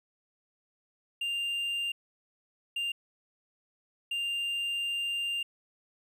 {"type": "tone bursts at uneven times", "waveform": "triangle", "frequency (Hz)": 2794, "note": "F7", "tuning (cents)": 0, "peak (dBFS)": -28, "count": 3, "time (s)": [[1.21, 1.92], [2.76, 2.92], [4.11, 5.43]], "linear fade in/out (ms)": 5, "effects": []}